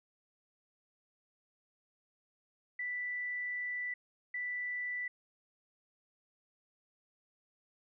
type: tone bursts at uneven times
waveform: sine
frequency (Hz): 1975.5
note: B6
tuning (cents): 0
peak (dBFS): -35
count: 2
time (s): 2.79-3.94 / 4.34-5.08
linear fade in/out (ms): 5
effects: none